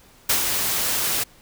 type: noise with ADSR envelope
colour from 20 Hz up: white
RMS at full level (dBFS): -18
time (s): 0.29-1.24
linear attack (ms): 7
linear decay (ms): 110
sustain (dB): -5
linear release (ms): 12
effects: pink hiss -52 dBFS RMS until 1.41 s